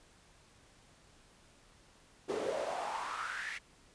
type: noise with high-pass filter sweep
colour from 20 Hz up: brown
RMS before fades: -38 dBFS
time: 2.28-3.59 s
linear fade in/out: 20 ms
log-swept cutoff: 380 to 2100 Hz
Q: 5.5
effects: pink hiss -63 dBFS RMS until 3.94 s + resampled to 22050 Hz